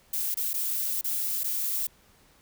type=noise with dropouts; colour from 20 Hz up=violet; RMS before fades=-29 dBFS; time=0.13-1.87 s; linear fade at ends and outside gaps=5 ms; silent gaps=0.344-0.37 / 0.533-0.539 / 1.012-1.042 / 1.435-1.441 s; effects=pink hiss -60 dBFS RMS until 2.41 s